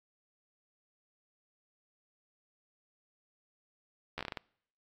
slowing click train, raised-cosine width 0.3 ms, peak -21 dBFS, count 8, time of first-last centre 4.18-4.372 s, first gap 12 ms, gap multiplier 1.27, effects noise-tail reverb RT60 0.7 s tail -26 dB re dry + AAC 64 kbps

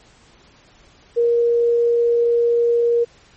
sine tone, 471.5 Hz, A#4, 20 cents sharp, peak -13 dBFS, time 1.16-3.05 s, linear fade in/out 20 ms, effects pink hiss -51 dBFS RMS until 3.36 s + MP3 32 kbps

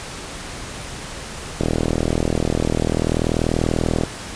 click train, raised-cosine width 2 ms, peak -5 dBFS, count 99, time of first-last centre 1.61-4.036 s, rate 40.4 Hz, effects pink hiss -32 dBFS RMS until 4.35 s + resampled to 22050 Hz

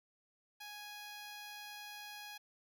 10% pulse tone, 830.6 Hz, G#5, in tune, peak -39 dBFS, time 0.6-2.38 s, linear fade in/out 10 ms, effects none

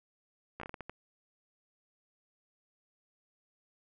slowing click train, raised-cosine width 0.5 ms, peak -26 dBFS, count 8, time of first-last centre 0.6-0.896 s, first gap 14 ms, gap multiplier 1.36, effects none

